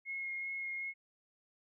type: tone with vibrato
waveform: sine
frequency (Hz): 2157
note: C#7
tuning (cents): -48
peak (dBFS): -37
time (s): 0.05-0.94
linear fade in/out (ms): 50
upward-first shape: sine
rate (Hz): 2.6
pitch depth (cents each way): 11
effects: none